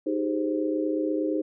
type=chord; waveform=sine; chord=Ab major seventh; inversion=second; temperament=equal with one note detuned; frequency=311.1 / 386.8 / 415.3 / 523.3 Hz; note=Eb4 / G4 / Ab4 / C5; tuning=0 / -23 / 0 / 0 cents; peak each=-26 / -32 / -32 / -31 dBFS; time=0.06-1.42 s; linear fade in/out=10 ms; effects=none